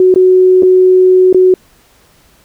sine tone with dropouts, 370 Hz, F#4, in tune, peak -3 dBFS, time 0-1.54 s, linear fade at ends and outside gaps 2 ms, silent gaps 0.141-0.159 / 0.624-0.631 / 1.328-1.345 s, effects pink hiss -48 dBFS RMS until 2.44 s

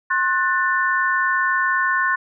sine chord, F# diminished, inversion second, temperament just, 1065.6 / 1480 / 1776 Hz, C6 / F#6 / A6, +31 / 0 / +16 cents, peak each -21 dBFS, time 0.1-2.16 s, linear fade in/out 10 ms, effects none

